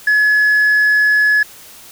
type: tone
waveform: sine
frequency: 1700 Hz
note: G#6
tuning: 40 cents sharp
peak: -7 dBFS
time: 0.07-1.43 s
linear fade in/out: 5 ms
effects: tanh soft clip ceiling -8 dBFS + white hiss -39 dBFS RMS until 1.91 s